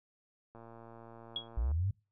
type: click train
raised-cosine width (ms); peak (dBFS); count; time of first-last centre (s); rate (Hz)
1; -38; 135; 0.55-1.715; 115
type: tone with exponential decay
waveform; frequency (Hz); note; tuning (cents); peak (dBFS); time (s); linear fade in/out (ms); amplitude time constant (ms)
sine; 3322; G#7; 0; -30; 1.36-1.48; 2; 26
type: linear sweep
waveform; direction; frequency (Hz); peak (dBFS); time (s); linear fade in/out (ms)
sine; up; 51.91 to 103.83; -29; 1.57-1.91; 5
effects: noise-tail reverb RT60 0.3 s tail -24 dB re dry